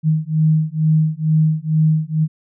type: beating tone pair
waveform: sine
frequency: 155.56 / 157.76 Hz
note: D#3 / D#3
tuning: 0 / +24 cents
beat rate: 2.2 Hz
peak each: -16 dBFS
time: 0.03-2.28 s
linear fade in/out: 50 ms
effects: none